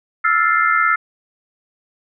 sine chord, F major seventh, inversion third, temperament equal, 1318.5 / 1396.9 / 1760 / 2093 Hz, E6 / F6 / A6 / C7, 0 / 0 / 0 / 0 cents, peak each -16 / -18 / -21 / -20 dBFS, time 0.24-0.96 s, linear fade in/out 10 ms, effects none

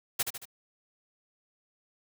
white noise with echo, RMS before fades -27 dBFS, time 0.19-0.23 s, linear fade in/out 10 ms, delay 75 ms, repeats 3, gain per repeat -6 dB, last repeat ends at 0.455 s, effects none

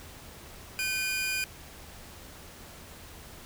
sawtooth tone pair together, 1536 / 2440 Hz, G6 / D#7, -36 / -34 cents, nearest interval minor sixth, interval 802 cents, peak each -32 / -26 dBFS, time 0.79-1.44 s, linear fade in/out 0 ms, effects added 77 Hz sine -54 dBFS peak until 3.45 s + pink hiss -48 dBFS RMS until 3.45 s

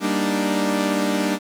sawtooth chord, Eb major seventh, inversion first, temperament equal, 196 / 233.1 / 293.7 / 311.1 Hz, G3 / Bb3 / D4 / Eb4, 0 / 0 / 0 / 0 cents, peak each -20 / -23 / -19 / -24 dBFS, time 0-1.39 s, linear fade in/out 50 ms, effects low-pass 12000 Hz 12 dB/octave + 8-bit

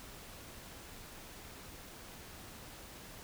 silence, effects pink hiss -51 dBFS RMS until 3.23 s

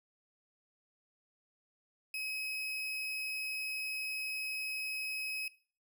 35% pulse tone, 2548 Hz, D#7, 41 cents sharp, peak -35 dBFS, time 2.14-5.48 s, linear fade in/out 2 ms, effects noise-tail reverb RT60 0.4 s tail -18 dB re dry

